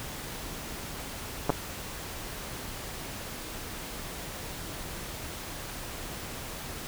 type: clicks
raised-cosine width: 1 ms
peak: -10 dBFS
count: 2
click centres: 1.495 / 1.502 s
effects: pink hiss -39 dBFS RMS until 6.87 s